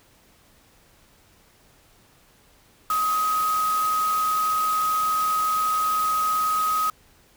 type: tone in noise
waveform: sine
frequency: 1261 Hz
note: D#6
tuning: 23 cents sharp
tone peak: -20 dBFS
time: 2.9-6.9 s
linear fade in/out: 2 ms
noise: white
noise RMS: -34 dBFS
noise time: 2.9-6.9 s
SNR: +11 dB
effects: pink hiss -57 dBFS RMS until 7.36 s